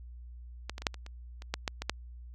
clicks, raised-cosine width 0.2 ms, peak -18 / -23 / -24 / -8 / -27 / -29 / -29 / -13 / -13 / -18 / -11 dBFS, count 11, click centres 0.696 / 0.781 / 0.82 / 0.868 / 0.943 / 1.064 / 1.421 / 1.54 / 1.678 / 1.82 / 1.896 s, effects added 60 Hz sine -44 dBFS peak until 2.34 s

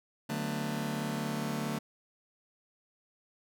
sawtooth chord, B minor seventh, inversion first, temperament just, 148.16 / 185.21 / 222.2 / 246.9 Hz, D3 / F#3 / A3 / B3, +16 / +2 / +17 / 0 cents, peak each -33 / -37 / -31 / -37 dBFS, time 0.29-1.79 s, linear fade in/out 10 ms, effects none

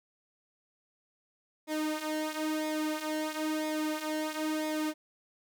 sawtooth tone with flanger, 309.1 Hz, D#4, 11 cents flat, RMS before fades -33 dBFS, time 1.67-4.94 s, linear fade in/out 50 ms, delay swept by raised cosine 0.68 to 4.08 ms, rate 1 Hz, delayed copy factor -0.7, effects none

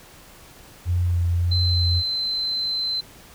sine tone with vibrato, 87.31 Hz, F2, in tune, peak -18 dBFS, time 0.85-2.03 s, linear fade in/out 50 ms, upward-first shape sine, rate 1.7 Hz, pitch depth 22 cents each way
sine tone, 4075 Hz, C8, 47 cents flat, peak -22 dBFS, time 1.51-3.01 s, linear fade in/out 10 ms
effects pink hiss -47 dBFS RMS until 3.34 s

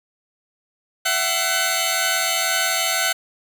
15% pulse tone cluster, 668 / 754 / 1506 / 2113 / 3699 Hz, E5 / F#5 / F#6 / C7 / A#7, +23 / +32 / +30 / +16 / -14 cents, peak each -19 dBFS, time 1.05-3.13 s, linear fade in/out 10 ms, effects none

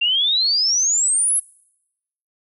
sine exponential sweep, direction up, 2739 to 11080 Hz, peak -15 dBFS, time 0.01-1.4 s, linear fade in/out 10 ms, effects noise-tail reverb RT60 0.9 s tail -25 dB re dry

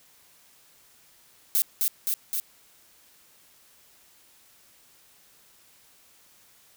violet noise with echo, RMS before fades -22 dBFS, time 1.55-1.62 s, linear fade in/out 0 ms, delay 260 ms, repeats 3, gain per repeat -2 dB, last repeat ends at 2.4 s, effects white hiss -58 dBFS RMS until 6.76 s

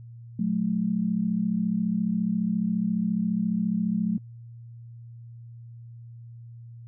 sine tone pair together, 182.4 / 216.9 Hz, F#3 / A3, -24 / -25 cents, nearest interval minor third, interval 299 cents, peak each -26 / -25 dBFS, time 0.39-4.18 s, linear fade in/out 5 ms, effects noise-tail reverb RT60 0.1 s tail -26 dB re dry + added 117 Hz sine -41 dBFS peak until 6.87 s

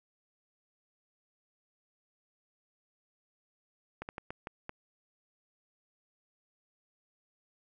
slowing click train, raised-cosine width 0.5 ms, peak -24 dBFS, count 6, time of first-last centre 4.02-4.694 s, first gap 69 ms, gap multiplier 1.34, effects none

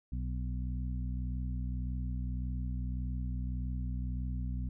harmonic tone with a mistuned harmonic, 61.74 Hz, B1, in tune, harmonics 1 / 2 / 3 / 4, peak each -34 / -40 / -44 / -46 dBFS, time 0.12-4.69 s, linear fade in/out 5 ms, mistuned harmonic 4, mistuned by +27 cents, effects none

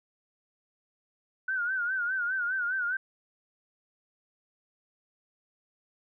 sine tone with vibrato, 1480 Hz, F#6, in tune, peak -27 dBFS, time 1.48-2.97 s, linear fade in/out 5 ms, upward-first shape sine, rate 4.9 Hz, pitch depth 95 cents each way, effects none

